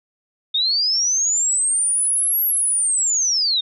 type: linear two-way sweep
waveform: sine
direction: up then down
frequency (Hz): 3606 to 11730 to 3606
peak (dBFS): -16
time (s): 0.54-3.61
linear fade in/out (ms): 10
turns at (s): 2.44
effects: none